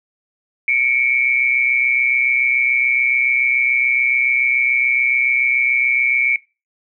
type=tone pair together; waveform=sine; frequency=2200 / 2327 Hz; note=C#7 / D7; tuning=-14 / -17 cents; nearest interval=minor second; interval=97 cents; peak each=-16 dBFS; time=0.68-6.36 s; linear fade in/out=2 ms; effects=noise-tail reverb RT60 0.3 s tail -23 dB re dry